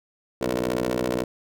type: ring-modulated tone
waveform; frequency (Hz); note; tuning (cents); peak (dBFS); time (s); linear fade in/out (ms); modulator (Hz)
15% pulse; 61.74; B1; 0; -14; 0.41-1.24; 5; 394
effects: none